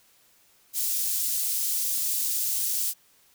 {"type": "high-pass noise", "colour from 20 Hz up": "white", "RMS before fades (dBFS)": -27, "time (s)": [0.73, 2.94], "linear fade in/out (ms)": 50, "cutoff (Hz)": 5900, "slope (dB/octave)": 12, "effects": ["white hiss -61 dBFS RMS until 3.34 s"]}